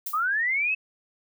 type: noise with exponential decay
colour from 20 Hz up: violet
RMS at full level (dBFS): -28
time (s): 0.06-0.27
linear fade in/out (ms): 5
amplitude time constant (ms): 45
type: linear sweep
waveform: sine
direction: up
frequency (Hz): 1174.7 to 2637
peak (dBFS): -22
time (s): 0.13-0.75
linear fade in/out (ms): 10
effects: none